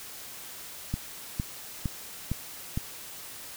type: click train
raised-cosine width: 5 ms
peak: -16 dBFS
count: 5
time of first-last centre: 0.94-2.775 s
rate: 2.18 Hz
effects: white hiss -43 dBFS RMS until 3.56 s